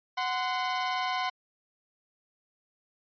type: tone pair together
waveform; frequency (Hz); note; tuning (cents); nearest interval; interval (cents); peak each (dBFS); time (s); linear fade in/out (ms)
sawtooth; 740 / 1032.3; F#5 / C6; 0 / -24; tritone; 576; -27; 0.17-1.3; 10
effects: resampled to 11025 Hz